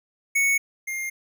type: tone pair in turn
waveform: square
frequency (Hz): 2217 / 2118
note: C#7 / C7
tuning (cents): 0 / +21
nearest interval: minor second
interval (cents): 79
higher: first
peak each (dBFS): -19 / -28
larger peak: first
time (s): 0.35-0.58 / 0.87-1.1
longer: neither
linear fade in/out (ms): 10
effects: none